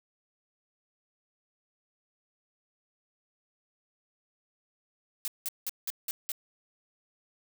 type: noise bursts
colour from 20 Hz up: blue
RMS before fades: -33 dBFS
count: 6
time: 5.25-6.318 s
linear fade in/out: 0 ms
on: 28 ms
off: 180 ms
effects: none